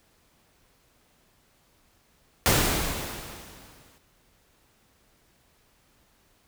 pink noise with exponential decay, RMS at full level -19 dBFS, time 2.46-3.98 s, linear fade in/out 0 ms, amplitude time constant 330 ms, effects pink hiss -64 dBFS RMS until 6.47 s

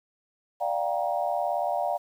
sine chord, G minor seventh, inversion second, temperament just, 588 / 705.6 / 784 / 940.8 Hz, D5 / F5 / G5 / Bb5, +2 / +18 / 0 / +16 cents, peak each -30 / -28 / -31 / -34 dBFS, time 0.6-1.98 s, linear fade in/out 20 ms, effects 9-bit

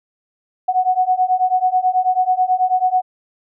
sine beating tone pair, 734 / 743.2 Hz, F#5 / F#5, -14 / +7 cents, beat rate 9.2 Hz, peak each -17 / -16 dBFS, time 0.68-3.02 s, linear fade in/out 10 ms, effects none

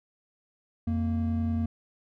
triangle tone pair together, 87.12 / 230.9 Hz, F2 / A#3, -4 / -16 cents, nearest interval octave + perfect fourth, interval 1688 cents, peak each -26 dBFS, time 0.87-1.66 s, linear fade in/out 5 ms, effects none

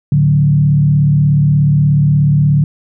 sine tone with frequency modulation, 146 Hz, D3, 10 cents flat, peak -7 dBFS, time 0.12-2.64 s, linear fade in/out 2 ms, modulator 36.7 Hz, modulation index 0.65, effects none

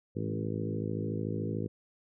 harmonic tone with a mistuned harmonic, 53.6 Hz, A1, 45 cents flat, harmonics 2 / 3 / 4 / 5 / 6 / 7 / 8 / 9, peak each -36 / -38 / -39 / -40 / -41 / -41 / -42 / -43 dBFS, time 0.15-1.68 s, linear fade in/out 20 ms, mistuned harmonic 3, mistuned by +29 cents, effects none

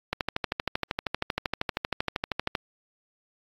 click train, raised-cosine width 0.3 ms, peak -10 dBFS, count 32, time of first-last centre 0.13-2.552 s, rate 12.8 Hz, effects AAC 32 kbps

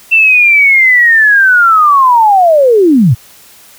sine linear sweep, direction down, 2697 to 99 Hz, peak -3 dBFS, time 0.11-3.15 s, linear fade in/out 20 ms, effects white hiss -39 dBFS RMS until 3.78 s

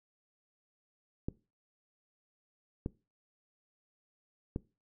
clicks, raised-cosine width 3 ms, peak -21 dBFS, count 3, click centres 1.285 / 2.861 / 4.561 s, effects noise-tail reverb RT60 0.3 s tail -21 dB re dry

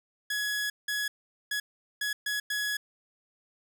sawtooth tone bursts at uneven times, 1682 Hz, G#6, 22 cents sharp, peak -25 dBFS, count 6, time 0.3-0.7 / 0.88-1.08 / 1.51-1.6 / 2.01-2.13 / 2.26-2.4 / 2.5-2.77 s, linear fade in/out 5 ms, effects none

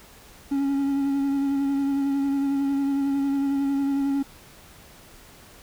triangle tone with vibrato, 277.2 Hz, C#4, in tune, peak -19 dBFS, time 0.51-4.23 s, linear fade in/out 10 ms, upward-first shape sine, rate 11 Hz, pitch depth 22 cents each way, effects pink hiss -49 dBFS RMS until 5.62 s

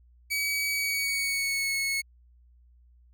sawtooth tone with pitch glide, 2273 to 2194 Hz, C#7 to C#7, +43 to -18 cents, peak -23 dBFS, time 0.3-2.02 s, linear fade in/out 20 ms, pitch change -61 cents, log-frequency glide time 0.72-1.75 s, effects added 60 Hz sine -55 dBFS peak until 3.13 s

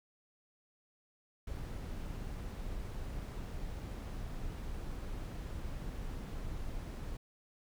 brown noise, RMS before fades -41 dBFS, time 1.47-7.17 s, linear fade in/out 5 ms, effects none

